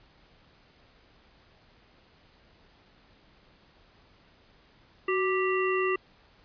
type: harmonic tone with a mistuned harmonic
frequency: 392 Hz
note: G4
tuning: in tune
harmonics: 1 / 3 / 5 / 7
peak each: -26 / -31 / -33 / -34 dBFS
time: 5.08-5.96 s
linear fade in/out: 5 ms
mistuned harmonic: 1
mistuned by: -83 cents
effects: pink hiss -60 dBFS RMS until 6.44 s + resampled to 11025 Hz